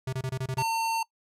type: tone bursts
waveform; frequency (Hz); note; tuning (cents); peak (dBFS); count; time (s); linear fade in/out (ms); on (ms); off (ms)
square; 130.81; C3; 0; -29; 7; 0.07-0.626; 5; 58; 25
type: tone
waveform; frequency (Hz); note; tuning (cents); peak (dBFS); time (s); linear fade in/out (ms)
square; 905; A5; +48; -26; 0.58-1.03; 5
effects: noise-tail reverb RT60 0.1 s tail -23 dB re dry + low-pass 12000 Hz 12 dB/octave